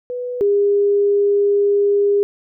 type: tone pair in turn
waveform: sine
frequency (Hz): 493.9 / 405.4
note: B4 / G#4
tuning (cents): 0 / -42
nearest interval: minor third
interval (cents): 342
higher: first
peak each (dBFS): -22 / -12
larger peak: second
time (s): 0.1-0.41 / 0.41-2.23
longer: second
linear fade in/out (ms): 0
effects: none